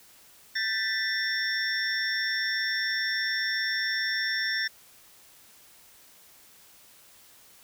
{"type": "tone cluster", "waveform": "sine", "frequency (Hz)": [1553, 1767, 1970, 3565, 5460], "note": ["G6", "A6", "B6", "A7", "F8"], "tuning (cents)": [-17, 7, -5, 22, -40], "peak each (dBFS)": [-37, -29, -34, -37, -31], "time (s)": [0.55, 4.68], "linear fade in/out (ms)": 10, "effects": ["white hiss -55 dBFS RMS until 7.63 s"]}